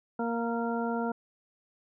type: harmonic tone with a mistuned harmonic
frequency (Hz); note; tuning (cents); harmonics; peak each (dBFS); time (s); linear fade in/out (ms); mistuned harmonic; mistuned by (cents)
233.1; A#3; 0; 1 / 2 / 3 / 4 / 6; -31 / -34 / -36 / -37 / -39; 0.19-1.12; 5; 6; -20
effects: none